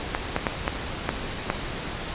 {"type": "clicks", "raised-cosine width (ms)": 0.5, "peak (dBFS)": -7, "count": 6, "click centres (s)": [0.149, 0.364, 0.468, 0.679, 1.091, 1.501], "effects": ["pink hiss -32 dBFS RMS until 2.14 s", "resampled to 8000 Hz"]}